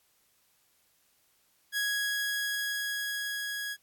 sawtooth tone with level ramp, 1661.2 Hz, G#6, in tune, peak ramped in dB -24 to -30 dBFS, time 1.72-3.77 s, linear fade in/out 50 ms, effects white hiss -69 dBFS RMS until 3.82 s + AAC 64 kbps

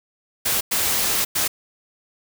white noise bursts at uneven times, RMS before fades -21 dBFS, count 3, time 0.45-0.61 / 0.71-1.25 / 1.35-1.48 s, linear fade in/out 10 ms, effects none

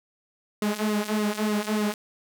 sawtooth tone with flanger, 211.3 Hz, G#3, 30 cents sharp, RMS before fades -26 dBFS, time 0.62-1.94 s, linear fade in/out 2 ms, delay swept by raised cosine 1.2 to 4.8 ms, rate 3.4 Hz, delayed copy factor -0.75, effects none

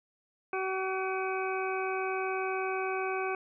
harmonic tone with a mistuned harmonic, 379 Hz, F#4, 42 cents sharp, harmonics 1 / 2 / 3 / 4 / 6 / 7, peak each -33 / -36 / -38 / -39 / -41 / -41 dBFS, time 0.53-3.35 s, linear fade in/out 2 ms, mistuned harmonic 7, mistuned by -83 cents, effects none

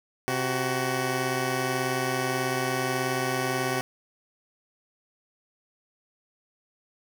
10% pulse tone pair together, 130.81 / 374.1 Hz, C3 / F#4, 0 / +19 cents, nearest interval octave + tritone, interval 1819 cents, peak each -20 dBFS, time 0.28-3.81 s, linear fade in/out 0 ms, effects none

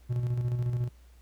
triangle tone with tremolo, 121.8 Hz, B2, 24 cents flat, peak -23 dBFS, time 0.09-0.89 s, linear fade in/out 20 ms, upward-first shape square, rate 14 Hz, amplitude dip 40%, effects added 60 Hz sine -52 dBFS peak until 1.21 s + pink hiss -65 dBFS RMS until 1.21 s

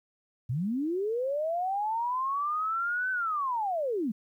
sine linear two-way sweep, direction up then down, 110 to 1533 to 195.2 Hz, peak -27 dBFS, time 0.49-4.12 s, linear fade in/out 10 ms, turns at 3.11 s, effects 11-bit

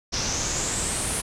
pink noise with low-pass filter sweep, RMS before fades -27 dBFS, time 0.12-1.22 s, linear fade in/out 20 ms, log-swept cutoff 5500 to 10000 Hz, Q 6, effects none

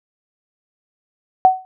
sine tone with exponential decay, 750 Hz, F#5, 23 cents sharp, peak -3 dBFS, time 1.45-1.65 s, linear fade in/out 0 ms, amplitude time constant 43 ms, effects none

